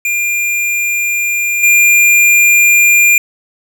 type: tone with level steps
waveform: square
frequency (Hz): 2400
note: D7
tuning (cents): +37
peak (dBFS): -13 / -6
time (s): 0.05-3.18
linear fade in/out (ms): 2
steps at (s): 1.63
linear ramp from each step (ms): 5
effects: 7-bit